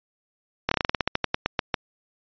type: slowing click train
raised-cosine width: 0.3 ms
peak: -5 dBFS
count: 16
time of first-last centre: 0.69-1.742 s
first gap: 24 ms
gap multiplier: 1.14
effects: resampled to 11025 Hz